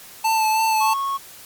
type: tone with vibrato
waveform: square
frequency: 880 Hz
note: A5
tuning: in tune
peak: -17 dBFS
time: 0.24-0.94 s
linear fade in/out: 10 ms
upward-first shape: sine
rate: 3.1 Hz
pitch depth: 23 cents each way
type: tone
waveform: triangle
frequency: 1100 Hz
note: C#6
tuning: 14 cents flat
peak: -19 dBFS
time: 0.8-1.18 s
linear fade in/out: 20 ms
effects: white hiss -42 dBFS RMS until 1.45 s + MP3 96 kbps